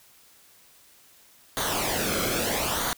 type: noise with flanger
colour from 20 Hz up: pink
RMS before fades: -27 dBFS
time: 1.57-2.93 s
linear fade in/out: 0 ms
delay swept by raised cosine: 0.38 to 1.1 ms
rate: 0.77 Hz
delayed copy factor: -0.65
effects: white hiss -56 dBFS RMS until 2.97 s